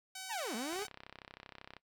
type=tone; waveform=5% pulse; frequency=758 Hz; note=F#5; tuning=42 cents sharp; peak=-32 dBFS; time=0.15-0.87 s; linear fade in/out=5 ms
type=linear two-way sweep; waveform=sawtooth; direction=down then up; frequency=983 to 207.7 to 434.9 Hz; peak=-34 dBFS; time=0.29-0.85 s; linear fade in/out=20 ms; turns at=0.55 s
type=click train; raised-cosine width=0.3 ms; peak=-32 dBFS; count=35; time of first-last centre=0.73-1.767 s; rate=32.8 Hz
effects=noise-tail reverb RT60 0.1 s tail -19 dB re dry